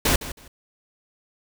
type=noise with echo; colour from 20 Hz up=pink; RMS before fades=-19 dBFS; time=0.05-0.16 s; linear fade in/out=5 ms; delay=160 ms; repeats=2; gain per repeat=-14 dB; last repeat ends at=0.48 s; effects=none